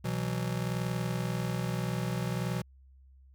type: chord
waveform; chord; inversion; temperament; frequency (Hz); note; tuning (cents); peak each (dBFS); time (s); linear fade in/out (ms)
square; B suspended fourth; none; just; 123.47 / 164.63 / 185.21; B2 / E3 / F#3; 0 / -2 / +2; -34 / -36 / -37; 0.04-2.62; 10
effects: added 66 Hz sine -54 dBFS peak until 3.34 s